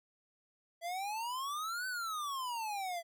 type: exponential two-way sweep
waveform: square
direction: up then down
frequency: 664 to 1534 to 664 Hz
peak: -37 dBFS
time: 0.81-3.03 s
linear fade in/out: 50 ms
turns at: 1.87 s
effects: none